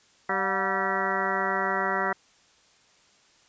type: harmonic tone with a mistuned harmonic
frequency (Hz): 193.2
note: G3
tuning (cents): -25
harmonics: 1 / 2 / 3 / 4 / 5 / 6 / 7 / 8 / 9 / 10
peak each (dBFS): -37 / -33 / -35 / -32 / -32 / -35 / -31 / -35 / -36 / -31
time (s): 0.29-2.13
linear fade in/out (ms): 5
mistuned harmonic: 4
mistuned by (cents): -87
effects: white hiss -60 dBFS RMS until 3.48 s + resampled to 16000 Hz